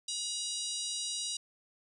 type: harmonic tone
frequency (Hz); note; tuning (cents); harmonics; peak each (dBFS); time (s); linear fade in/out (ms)
959; A#5; +49; 3 / 4 / 5 / 6 / 7 / 8 / 9 / 10; -44 / -39 / -41 / -41 / -46 / -45 / -45 / -45; 0.08-1.37; 5
effects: 11-bit